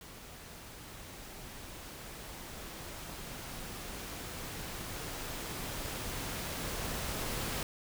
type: noise with level ramp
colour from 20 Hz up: pink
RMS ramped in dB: -50 to -36 dBFS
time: 0.01-7.63 s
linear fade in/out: 2 ms
effects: none